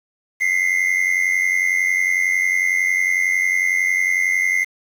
triangle tone pair together, 2033 / 2124 Hz, B6 / C7, +50 / +25 cents, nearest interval minor second, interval 75 cents, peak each -17 dBFS, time 0.4-4.65 s, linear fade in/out 20 ms, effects 7-bit

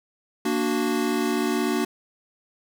square chord, Bb augmented, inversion none, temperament equal, 233.1 / 293.7 / 370 Hz, Bb3 / D4 / F#4, 0 / 0 / 0 cents, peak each -27 dBFS, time 0.45-1.85 s, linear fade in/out 5 ms, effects none

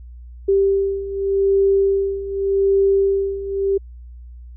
sine beating tone pair, 392 / 392.85 Hz, G4 / G4, 0 / +4 cents, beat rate 0.85 Hz, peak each -20 / -16 dBFS, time 0.48-3.78 s, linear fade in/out 10 ms, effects added 60 Hz sine -35 dBFS peak until 4.56 s

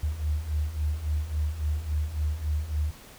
sine beating tone pair, 73.42 / 77.02 Hz, D2 / D#2, 0 / -17 cents, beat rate 3.6 Hz, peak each -31 / -27 dBFS, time 0.03-2.91 s, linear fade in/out 5 ms, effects pink hiss -49 dBFS RMS until 3.18 s

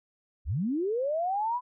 sine linear sweep, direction up, 48.41 to 1010 Hz, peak -26 dBFS, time 0.45-1.61 s, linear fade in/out 50 ms, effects none

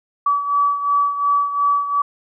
sine beating tone pair, 1145 / 1147.8 Hz, D6 / D6, -44 / -40 cents, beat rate 2.8 Hz, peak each -16 / -22 dBFS, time 0.26-2.02 s, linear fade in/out 5 ms, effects none

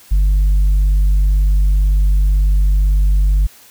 sine tone with tanh clipping, 49 Hz, G1, in tune, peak -10 dBFS, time 0.11-3.47 s, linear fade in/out 10 ms, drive 2 dB, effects white hiss -44 dBFS RMS until 3.7 s

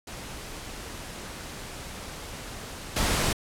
pink noise with level steps, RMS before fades -39 / -25 dBFS, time 0.07-3.33 s, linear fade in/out 5 ms, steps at 2.96 s, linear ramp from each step 5 ms, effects low-pass 11000 Hz 12 dB/octave

